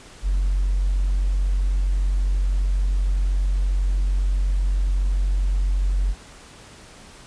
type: tone with hard clipping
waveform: sine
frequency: 46.19 Hz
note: F#1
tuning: 2 cents flat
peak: -18 dBFS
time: 0.22-6.15 s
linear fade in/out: 50 ms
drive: 1 dB
effects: pink hiss -45 dBFS RMS until 7.26 s + resampled to 22050 Hz